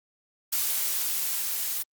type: noise with level ramp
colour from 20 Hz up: blue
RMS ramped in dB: -26 to -30 dBFS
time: 0.52-1.83 s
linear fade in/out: 10 ms
effects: Opus 48 kbps